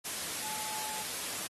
sine tone in noise, 862 Hz, A5, 36 cents flat, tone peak -43 dBFS, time 0.42-1.04 s, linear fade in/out 20 ms, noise white, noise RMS -37 dBFS, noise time 0.04-1.48 s, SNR -9 dB, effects high-pass 100 Hz 12 dB/octave + AAC 32 kbps

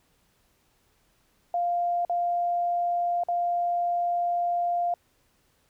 sine tone with dropouts, 698.5 Hz, F5, in tune, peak -23 dBFS, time 1.54-4.94 s, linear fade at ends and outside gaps 2 ms, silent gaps 2.05-2.096 / 3.236-3.285 s, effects pink hiss -67 dBFS RMS until 5.69 s

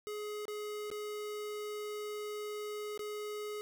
square tone with dropouts, 420.1 Hz, G#4, 20 cents sharp, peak -39 dBFS, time 0.07-3.61 s, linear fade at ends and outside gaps 0 ms, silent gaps 0.454-0.481 / 0.902-0.914 / 2.976-2.993 s, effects none

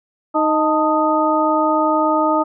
harmonic tone with a mistuned harmonic, 311.1 Hz, D#4, in tune, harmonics 1 / 2 / 3 / 4, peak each -19 / -19 / -19 / -19 dBFS, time 0.34-2.44 s, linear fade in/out 20 ms, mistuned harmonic 3, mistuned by -79 cents, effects none

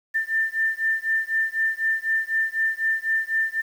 sine beating tone pair, 1786 / 1790 Hz, A6 / A6, +25 / +29 cents, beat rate 4 Hz, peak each -24 dBFS, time 0.14-3.62 s, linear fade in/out 20 ms, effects 8-bit

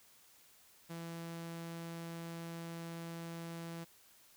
sawtooth tone, 167.2 Hz, E3, 25 cents sharp, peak -39 dBFS, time 0.89-3.85 s, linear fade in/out 20 ms, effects white hiss -64 dBFS RMS until 4.36 s

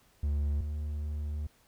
triangle tone pair in turn, 72.6 / 74.73 Hz, D2 / D2, -19 / +31 cents, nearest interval minor second, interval 50 cents, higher second, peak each -25 / -30 dBFS, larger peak first, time 0.23-0.61 / 0.61-1.47 s, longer second, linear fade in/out 5 ms, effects pink hiss -65 dBFS RMS until 1.67 s

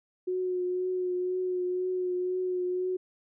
sine tone with vibrato, 364.7 Hz, F#4, 25 cents flat, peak -27 dBFS, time 0.27-2.97 s, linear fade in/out 10 ms, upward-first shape triangle, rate 2 Hz, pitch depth 24 cents each way, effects none

